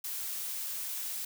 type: noise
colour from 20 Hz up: blue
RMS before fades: -37 dBFS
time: 0.04-1.25 s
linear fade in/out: 5 ms
effects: none